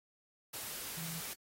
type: tone in noise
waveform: sine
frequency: 164.7 Hz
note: E3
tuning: 1 cent flat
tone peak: -45 dBFS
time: 0.97-1.2 s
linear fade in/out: 10 ms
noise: white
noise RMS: -43 dBFS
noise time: 0.53-1.34 s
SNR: -5 dB
effects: AAC 48 kbps